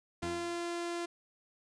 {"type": "tone", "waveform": "sawtooth", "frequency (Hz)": 343.9, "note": "F4", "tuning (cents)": -27, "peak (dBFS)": -31, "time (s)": [0.22, 1.06], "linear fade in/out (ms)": 10}
{"type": "tone with exponential decay", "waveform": "15% pulse", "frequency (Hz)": 87.31, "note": "F2", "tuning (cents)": 0, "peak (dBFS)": -31, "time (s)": [0.23, 0.74], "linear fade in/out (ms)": 0, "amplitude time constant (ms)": 110}
{"effects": ["resampled to 22050 Hz"]}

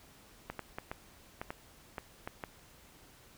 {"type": "clicks", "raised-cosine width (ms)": 0.5, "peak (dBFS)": -23, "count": 9, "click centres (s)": [0.5, 0.593, 0.785, 0.915, 1.415, 1.505, 1.982, 2.275, 2.438], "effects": ["pink hiss -59 dBFS RMS until 3.37 s"]}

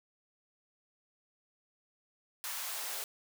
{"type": "noise with high-pass filter sweep", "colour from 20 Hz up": "white", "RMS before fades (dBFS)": -39, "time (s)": [2.44, 3.04], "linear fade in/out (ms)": 0, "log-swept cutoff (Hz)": [1100, 510], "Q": 1.4, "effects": []}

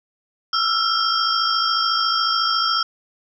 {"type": "tone cluster", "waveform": "sine", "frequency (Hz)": [1325, 1379, 3201, 4912, 5440], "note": ["E6", "F6", "G7", "D#8", "F8"], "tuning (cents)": [9, -22, 36, -23, -46], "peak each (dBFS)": [-21, -25, -25, -27, -23], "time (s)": [0.53, 2.83], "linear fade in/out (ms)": 5, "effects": []}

